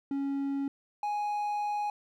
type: tone pair in turn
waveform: triangle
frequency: 277.2 / 830.7 Hz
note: C#4 / G#5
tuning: 0 / 0 cents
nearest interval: octave + perfect fifth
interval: 1900 cents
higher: second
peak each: -27 dBFS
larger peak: neither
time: 0.11-0.68 / 1.03-1.9 s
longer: second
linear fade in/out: 2 ms
effects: none